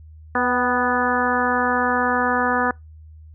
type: harmonic tone with a mistuned harmonic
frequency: 246.9 Hz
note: B3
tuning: in tune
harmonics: 1 / 2 / 3 / 4 / 5 / 6 / 7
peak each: -25 / -25 / -25 / -25 / -25 / -25 / -25 dBFS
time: 0.35-2.71 s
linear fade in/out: 2 ms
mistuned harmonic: 3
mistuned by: +33 cents
effects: noise-tail reverb RT60 0.2 s tail -25 dB re dry + added 78 Hz sine -40 dBFS peak until 3.34 s